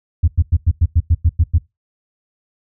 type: tone bursts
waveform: sine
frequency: 82.41 Hz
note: E2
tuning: in tune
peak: -7 dBFS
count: 10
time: 0.23-1.584 s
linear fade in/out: 10 ms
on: 49 ms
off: 96 ms
effects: noise-tail reverb RT60 0.2 s tail -21 dB re dry + tanh soft clip ceiling -5 dBFS